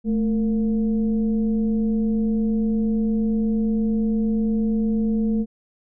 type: tone with frequency modulation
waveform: sine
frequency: 218.7 Hz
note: A3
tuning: 10 cents flat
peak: -18 dBFS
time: 0.04-5.46 s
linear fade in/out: 50 ms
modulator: 243 Hz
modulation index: 0.48
effects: none